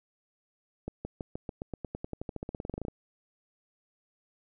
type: accelerating click train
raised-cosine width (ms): 2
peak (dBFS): -22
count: 25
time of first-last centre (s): 0.88-2.883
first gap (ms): 170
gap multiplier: 0.93
effects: none